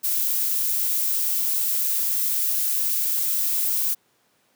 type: noise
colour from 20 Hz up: violet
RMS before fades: -23 dBFS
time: 0.03-3.95 s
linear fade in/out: 20 ms
effects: pink hiss -64 dBFS RMS until 4.55 s + high-pass 200 Hz 12 dB/octave